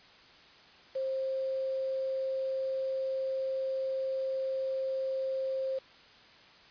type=tone with quantisation; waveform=sine; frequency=530 Hz; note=C5; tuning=22 cents sharp; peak=-30 dBFS; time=0.95-5.79 s; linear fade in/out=10 ms; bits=8; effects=white hiss -56 dBFS RMS until 6.7 s + resampled to 11025 Hz